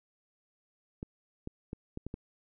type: clicks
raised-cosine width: 3 ms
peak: -25 dBFS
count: 6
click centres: 1.029 / 1.474 / 1.731 / 1.974 / 2.066 / 2.141 s
effects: none